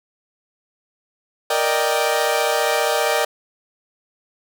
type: chord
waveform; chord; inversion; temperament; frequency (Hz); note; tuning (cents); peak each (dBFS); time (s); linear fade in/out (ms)
sawtooth; Eb major seventh; second; equal; 466.2 / 587.3 / 622.3 / 784; Bb4 / D5 / Eb5 / G5; 0 / 0 / 0 / 0; -19; 1.5-3.25; 5
effects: none